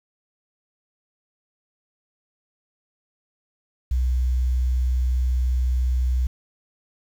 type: tone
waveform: sine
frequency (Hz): 62.8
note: B1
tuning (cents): +30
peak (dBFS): -17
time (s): 3.91-6.27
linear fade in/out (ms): 5
effects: tanh soft clip ceiling -15 dBFS + 8-bit

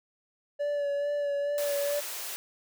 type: tone with vibrato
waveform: triangle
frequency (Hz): 575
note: D5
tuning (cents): -37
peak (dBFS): -25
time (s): 0.59-2.01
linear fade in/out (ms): 20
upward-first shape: sine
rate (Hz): 2.3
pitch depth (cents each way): 23
type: high-pass noise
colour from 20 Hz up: white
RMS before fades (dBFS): -37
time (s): 1.58-2.36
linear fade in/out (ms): 0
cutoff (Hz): 390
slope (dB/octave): 24
effects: none

